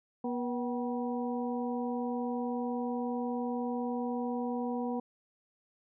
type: harmonic tone with a mistuned harmonic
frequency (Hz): 242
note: B3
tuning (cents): -35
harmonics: 1 / 2 / 3 / 4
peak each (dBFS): -33 / -37 / -40 / -43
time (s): 0.24-5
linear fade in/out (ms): 5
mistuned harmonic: 3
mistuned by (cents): +74
effects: none